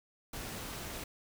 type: noise with amplitude modulation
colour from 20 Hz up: pink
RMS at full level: -41 dBFS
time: 0.33-1.04 s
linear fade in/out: 5 ms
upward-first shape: sine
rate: 231 Hz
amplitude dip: 25%
effects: none